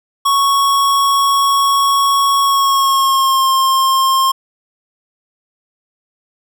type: tone with pitch glide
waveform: square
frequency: 1108.7 to 1064.2 Hz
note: C#6 to C6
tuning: 0 to +29 cents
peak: -11 dBFS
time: 0.25-4.32 s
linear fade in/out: 10 ms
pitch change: -71 cents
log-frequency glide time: 2.41-3.49 s
effects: none